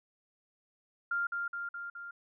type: tone with echo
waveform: sine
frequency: 1396.9 Hz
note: F6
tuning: in tune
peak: -29 dBFS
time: 1.11-1.27 s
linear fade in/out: 5 ms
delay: 210 ms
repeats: 4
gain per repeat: -3 dB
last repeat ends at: 2.11 s
effects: none